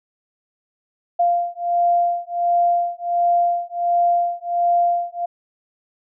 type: beating tone pair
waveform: sine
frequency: 695 / 696.4 Hz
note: F5 / F5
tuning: -9 / -5 cents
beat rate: 1.4 Hz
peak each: -19 dBFS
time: 1.19-5.26 s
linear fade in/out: 10 ms
effects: none